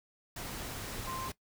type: tone in noise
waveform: sine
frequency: 1046.5 Hz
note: C6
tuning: in tune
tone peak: -39 dBFS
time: 1.07-1.29 s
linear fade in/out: 5 ms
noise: pink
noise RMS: -41 dBFS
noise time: 0.36-1.32 s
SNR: -1 dB
effects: noise-tail reverb RT60 0.1 s tail -18 dB re dry